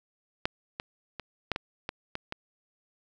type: clicks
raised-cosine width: 0.3 ms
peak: -10 / -17 / -21 / -11 / -15 / -16 / -17 / -18 dBFS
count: 8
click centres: 0.455 / 0.799 / 1.197 / 1.517 / 1.561 / 1.891 / 2.154 / 2.324 s
effects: none